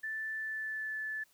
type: tone with pitch glide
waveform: sine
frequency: 1760 to 1739.8 Hz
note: A6 to A6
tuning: 0 to -20 cents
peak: -35 dBFS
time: 0.03-1.24 s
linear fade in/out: 10 ms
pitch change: -20 cents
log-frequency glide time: 0.35-0.97 s
effects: white hiss -68 dBFS RMS until 1.33 s